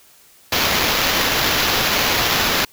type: noise with sample-and-hold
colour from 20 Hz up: blue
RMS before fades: -18 dBFS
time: 0.52-2.65 s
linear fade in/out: 5 ms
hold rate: 8820 Hz
effects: white hiss -50 dBFS RMS until 2.72 s